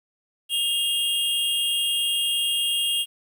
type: tone pair together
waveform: square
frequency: 2819 / 3250 Hz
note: F7 / G#7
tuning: +16 / -38 cents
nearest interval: major second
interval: 246 cents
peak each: -25 dBFS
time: 0.49-3.06 s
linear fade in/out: 50 ms
effects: 9-bit